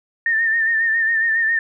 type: tone with vibrato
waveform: sine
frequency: 1810 Hz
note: A6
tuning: 48 cents sharp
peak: -15 dBFS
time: 0.26-1.59 s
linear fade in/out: 2 ms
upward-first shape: sine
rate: 7.3 Hz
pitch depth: 47 cents each way
effects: none